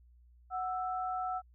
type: tone pair together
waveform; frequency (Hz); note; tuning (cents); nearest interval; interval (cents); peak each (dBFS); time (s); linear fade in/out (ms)
sine; 740 / 1322.2; F#5 / E6; 0 / +5; minor seventh; 1005; -34 / -38; 0.5-1.42; 50
effects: added 60 Hz sine -58 dBFS peak until 1.54 s